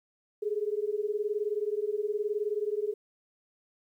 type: beating tone pair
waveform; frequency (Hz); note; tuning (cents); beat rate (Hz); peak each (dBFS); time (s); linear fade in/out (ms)
sine; 409.2 / 428.2; G#4 / A4; -26 / -47; 19; -31; 0.42-2.94; 10
effects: 11-bit